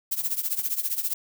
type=noise with tremolo; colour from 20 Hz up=violet; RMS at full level=-24 dBFS; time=0.11-1.14 s; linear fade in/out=10 ms; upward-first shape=triangle; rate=15 Hz; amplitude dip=90%; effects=none